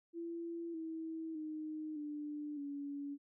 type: tone with pitch steps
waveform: sine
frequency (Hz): 337.1 / 323 / 309.5 / 296.5 / 284.1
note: E4 / E4 / D#4 / D4 / C#4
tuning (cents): +39 / -35 / -9 / +17 / +43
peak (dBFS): -40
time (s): 0.13-3.18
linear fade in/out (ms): 50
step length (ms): 610
effects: none